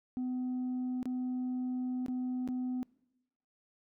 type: tone with dropouts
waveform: sine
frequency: 252.5 Hz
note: B3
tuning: 39 cents sharp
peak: -30 dBFS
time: 0.17-2.83 s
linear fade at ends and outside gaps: 0 ms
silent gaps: 1.029-1.056 / 2.062-2.083 / 2.476-2.487 s
effects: noise-tail reverb RT60 1.0 s tail -25 dB re dry + tanh soft clip ceiling -31 dBFS